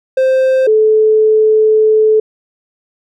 triangle / sine tone pair in turn, 523.3 / 433.9 Hz, C5 / A4, 0 / -24 cents, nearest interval minor third, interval 324 cents, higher first, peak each -6 dBFS, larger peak neither, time 0.17-0.67 / 0.67-2.2 s, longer second, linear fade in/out 5 ms, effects none

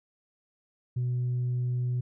sine tone, 123.9 Hz, B2, 6 cents sharp, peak -24 dBFS, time 0.96-2.01 s, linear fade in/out 10 ms, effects tanh soft clip ceiling -24 dBFS

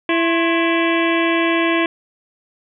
harmonic tone with a mistuned harmonic, 333.1 Hz, E4, 18 cents sharp, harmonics 1 / 2 / 3 / 5 / 6 / 7 / 8 / 9 / 10, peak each -17 / -23 / -23 / -25 / -26 / -25 / -27 / -31 / -32 dBFS, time 0.09-1.86 s, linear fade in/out 2 ms, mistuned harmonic 3, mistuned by +110 cents, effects none

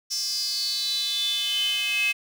square tone with high-pass filter sweep, 233.9 Hz, A#3, 6 cents sharp, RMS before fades -26 dBFS, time 0.1-2.13 s, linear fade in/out 20 ms, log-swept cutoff 5500 to 2500 Hz, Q 9.6, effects none

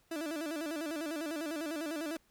30% pulse tone with vibrato, 311.1 Hz, D#4, in tune, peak -33 dBFS, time 0.11-2.17 s, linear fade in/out 5 ms, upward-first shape square, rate 10 Hz, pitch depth 100 cents each way, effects pink hiss -70 dBFS RMS until 2.3 s

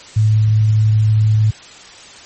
sine tone, 108.1 Hz, A2, 30 cents flat, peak -9 dBFS, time 0.16-1.51 s, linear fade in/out 10 ms, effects white hiss -38 dBFS RMS until 2.25 s + MP3 32 kbps

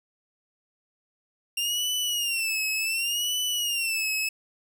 sawtooth tone with vibrato, 2770 Hz, F7, 15 cents flat, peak -22 dBFS, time 1.57-4.29 s, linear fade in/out 5 ms, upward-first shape sine, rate 0.68 Hz, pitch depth 130 cents each way, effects none

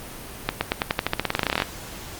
accelerating click train, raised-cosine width 0.3 ms, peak -4 dBFS, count 21, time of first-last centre 0.49-1.621 s, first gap 120 ms, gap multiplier 0.91, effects pink hiss -38 dBFS RMS until 2.19 s + Opus 32 kbps

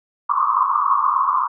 white band-pass noise, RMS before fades -18 dBFS, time 0.29-1.48 s, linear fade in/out 10 ms, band 1000 to 1200 Hz, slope 96 dB/octave, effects none

